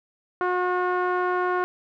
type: tone with low-pass filter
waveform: sawtooth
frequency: 361.5 Hz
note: F#4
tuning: 40 cents flat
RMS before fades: -24 dBFS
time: 0.41-1.64 s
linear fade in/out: 0 ms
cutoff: 1300 Hz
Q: 3.2
effects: none